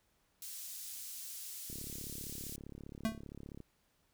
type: high-pass noise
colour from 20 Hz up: pink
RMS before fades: -46 dBFS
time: 0.42-2.56 s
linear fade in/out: 2 ms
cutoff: 6500 Hz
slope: 12 dB/octave
type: click train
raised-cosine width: 3 ms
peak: -35 dBFS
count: 68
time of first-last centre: 1.7-3.603 s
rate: 35.2 Hz
type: tone with exponential decay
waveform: square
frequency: 222.1 Hz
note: A3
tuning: 16 cents sharp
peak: -28 dBFS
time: 3.05-3.23 s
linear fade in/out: 0 ms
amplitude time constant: 37 ms
effects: pink hiss -75 dBFS RMS until 4.13 s